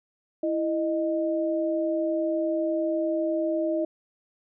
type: tone pair together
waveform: sine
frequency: 330 / 618.3 Hz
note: E4 / D#5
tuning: +2 / -11 cents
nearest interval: major seventh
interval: 1087 cents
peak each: -26 dBFS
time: 0.43-3.85 s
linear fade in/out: 5 ms
effects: none